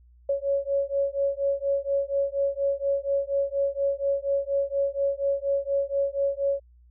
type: beating tone pair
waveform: sine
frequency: 554.4 / 558.6 Hz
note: C#5 / C#5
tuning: 0 / +13 cents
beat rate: 4.2 Hz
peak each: -26 dBFS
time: 0.29-6.6 s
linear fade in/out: 5 ms
effects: added 60 Hz sine -52 dBFS peak until 6.9 s